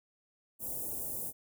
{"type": "band-stop noise", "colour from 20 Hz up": "white", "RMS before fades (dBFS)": -38, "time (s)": [0.59, 1.33], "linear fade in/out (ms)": 50, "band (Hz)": [660, 9200], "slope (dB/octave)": 24, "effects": []}